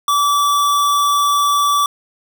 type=tone; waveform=square; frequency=1155 Hz; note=D6; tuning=29 cents flat; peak=-13 dBFS; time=0.08-1.86 s; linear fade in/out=2 ms; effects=none

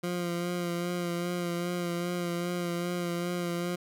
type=tone with vibrato; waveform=20% pulse; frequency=174.61 Hz; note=F3; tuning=in tune; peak=-25 dBFS; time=0.03-3.76 s; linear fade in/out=10 ms; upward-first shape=sine; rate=2.5 Hz; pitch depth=25 cents each way; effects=none

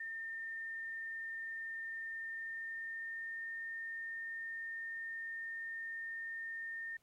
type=tone with pitch glide; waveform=sine; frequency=1811 to 1821.5 Hz; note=A6 to A#6; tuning=+49 to -41 cents; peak=-40 dBFS; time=0-6.97 s; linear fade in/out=5 ms; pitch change=+10 cents; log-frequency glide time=2.27-3.47 s; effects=pink hiss -75 dBFS RMS until 7.02 s + MP3 64 kbps

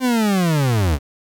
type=linear sweep; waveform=40% pulse; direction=down; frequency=261.6 to 65.3 Hz; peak=-14 dBFS; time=0-0.99 s; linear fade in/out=50 ms; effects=8-bit

